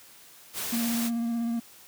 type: noise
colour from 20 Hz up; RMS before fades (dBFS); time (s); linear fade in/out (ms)
white; -33; 0.53-1.11; 50
type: tone with vibrato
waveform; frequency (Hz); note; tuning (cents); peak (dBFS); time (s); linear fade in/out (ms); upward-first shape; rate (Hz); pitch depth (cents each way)
triangle; 233.1; A#3; 0; -24; 0.72-1.6; 10; triangle; 16; 27
effects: white hiss -52 dBFS RMS until 1.87 s + high-pass 80 Hz 12 dB/octave